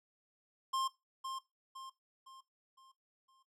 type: tone with echo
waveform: square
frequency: 1060 Hz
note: C6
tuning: 22 cents sharp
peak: -33 dBFS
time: 0.73-0.88 s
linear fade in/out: 10 ms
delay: 510 ms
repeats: 5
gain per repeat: -7 dB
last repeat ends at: 3.43 s
effects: noise-tail reverb RT60 0.2 s tail -17 dB re dry + low-pass 10000 Hz 12 dB/octave